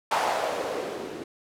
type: noise with low-pass filter sweep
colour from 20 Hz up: violet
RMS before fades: -29 dBFS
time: 0.11-1.24 s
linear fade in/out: 5 ms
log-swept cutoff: 870 to 310 Hz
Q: 2.5
effects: none